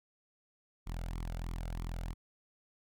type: tone with flanger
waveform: sawtooth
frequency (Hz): 42.12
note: E1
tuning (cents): +38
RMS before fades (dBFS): -39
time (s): 0.86-2.14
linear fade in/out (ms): 20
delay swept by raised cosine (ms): 0.89 to 1.43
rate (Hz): 3.1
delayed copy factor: +0.65
effects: none